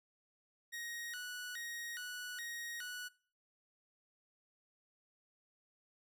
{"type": "tone with vibrato", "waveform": "sawtooth", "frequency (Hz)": 1664, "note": "G#6", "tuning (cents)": 3, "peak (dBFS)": -39, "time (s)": [0.72, 3.09], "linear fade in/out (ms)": 20, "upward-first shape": "square", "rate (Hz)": 1.2, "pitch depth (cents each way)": 210, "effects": ["noise-tail reverb RT60 0.4 s tail -20 dB re dry"]}